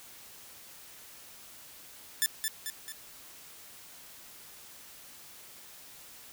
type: tone with echo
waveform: 5% pulse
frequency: 1760 Hz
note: A6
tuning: in tune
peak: -13 dBFS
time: 2.22-2.26 s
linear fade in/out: 0 ms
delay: 220 ms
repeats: 3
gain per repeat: -5 dB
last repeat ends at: 2.92 s
effects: white hiss -51 dBFS RMS until 6.32 s

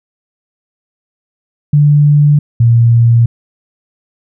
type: tone pair in turn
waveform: sine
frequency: 146.83 / 117.11 Hz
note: D3 / A#2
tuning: 0 / +8 cents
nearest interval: major third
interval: 392 cents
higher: first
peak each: -4 dBFS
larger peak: neither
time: 1.73-2.39 / 2.6-3.26 s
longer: neither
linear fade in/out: 5 ms
effects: none

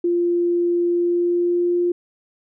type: tone with pitch glide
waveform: sine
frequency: 347.3 to 350.9 Hz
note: F4 to F4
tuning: -10 to +8 cents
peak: -16 dBFS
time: 0.04-1.92 s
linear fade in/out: 5 ms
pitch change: +18 cents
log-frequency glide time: 0.88-1.8 s
effects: none

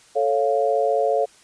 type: chord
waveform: sine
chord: A augmented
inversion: none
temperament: equal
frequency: 440 / 554.4 / 698.5 Hz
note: A4 / C#5 / E#5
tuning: 0 / 0 / 0 cents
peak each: -22 / -21 / -22 dBFS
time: 0.15-1.26 s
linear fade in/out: 20 ms
effects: white hiss -52 dBFS RMS until 1.43 s + resampled to 22050 Hz

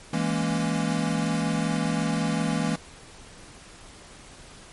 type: chord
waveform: square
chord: A# half-diminished seventh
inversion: second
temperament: equal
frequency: 164.81 / 207.7 / 233.1 / 277.2 Hz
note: E3 / G#3 / A#3 / C#4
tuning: 0 / 0 / 0 / 0 cents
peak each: -28 / -30 / -30 / -32 dBFS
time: 0.13-2.76 s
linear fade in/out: 5 ms
effects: pink hiss -47 dBFS RMS until 4.72 s + MP3 48 kbps

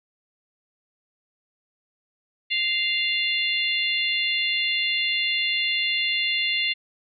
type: harmonic tone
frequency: 697 Hz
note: F5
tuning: 4 cents flat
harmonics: 3 / 4 / 5 / 6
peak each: -26 / -25 / -28 / -31 dBFS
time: 2.5-6.74 s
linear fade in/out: 20 ms
effects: none

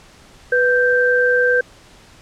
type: tone pair together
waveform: sine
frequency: 493.9 / 1568 Hz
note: B4 / G6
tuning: 0 / 0 cents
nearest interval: octave + minor sixth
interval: 2000 cents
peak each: -15 dBFS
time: 0.52-1.61 s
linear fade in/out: 5 ms
effects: pink hiss -46 dBFS RMS until 2.21 s + low-pass 8000 Hz 12 dB/octave

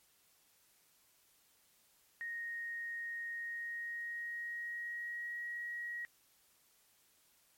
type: tone with pitch glide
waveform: sine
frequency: 1864.7 to 1901.7 Hz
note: A#6 to A#6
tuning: 0 to +34 cents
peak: -39 dBFS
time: 2.21-6.05 s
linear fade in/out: 0 ms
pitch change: +34 cents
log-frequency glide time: 3.34-5.42 s
effects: white hiss -70 dBFS RMS until 7.57 s + MP3 64 kbps

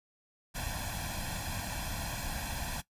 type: noise with comb filter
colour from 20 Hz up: pink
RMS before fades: -37 dBFS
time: 0.54-2.82 s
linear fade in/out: 20 ms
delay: 1.2 ms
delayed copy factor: +0.8
effects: noise-tail reverb RT60 0.1 s tail -17 dB re dry + resampled to 32000 Hz

